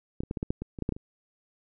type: clicks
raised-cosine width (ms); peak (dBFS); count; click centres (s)
3; -17 / -23 / -18 / -19 / -16 / -14 / -21 / -25 / -16 / -14 / -17 / -28; 12; 0.205 / 0.235 / 0.311 / 0.372 / 0.429 / 0.505 / 0.62 / 0.788 / 0.823 / 0.891 / 0.923 / 0.965
effects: none